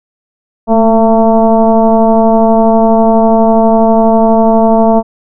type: tone with frequency modulation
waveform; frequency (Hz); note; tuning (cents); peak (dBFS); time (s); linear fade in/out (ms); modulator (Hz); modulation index
sine; 447.9; A4; +31; -4; 0.67-5.03; 50; 227; 1.8
effects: none